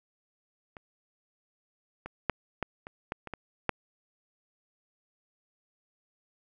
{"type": "clicks", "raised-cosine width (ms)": 0.5, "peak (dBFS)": [-29, -24, -10, -15, -26, -17, -25, -21, -10], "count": 9, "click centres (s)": [0.768, 2.06, 2.297, 2.627, 2.869, 3.121, 3.273, 3.337, 3.693], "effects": []}